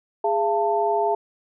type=tone cluster; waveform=sine; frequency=412.8 / 682 / 888 Hz; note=G#4 / F5 / A5; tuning=-10 / -41 / +16 cents; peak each=-23 dBFS; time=0.24-1.15 s; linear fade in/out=5 ms; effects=none